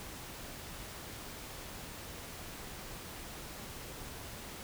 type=silence; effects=pink hiss -46 dBFS RMS until 4.63 s